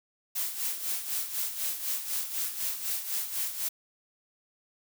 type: noise with tremolo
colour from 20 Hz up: blue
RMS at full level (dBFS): -30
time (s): 0.35-3.69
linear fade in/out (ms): 10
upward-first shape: sine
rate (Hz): 4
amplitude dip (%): 65
effects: none